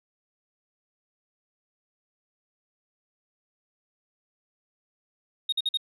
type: tone bursts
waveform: sine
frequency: 3729 Hz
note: A#7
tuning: in tune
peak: -21 dBFS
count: 4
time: 5.49-5.773 s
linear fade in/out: 5 ms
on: 34 ms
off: 49 ms
effects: tanh soft clip ceiling -21 dBFS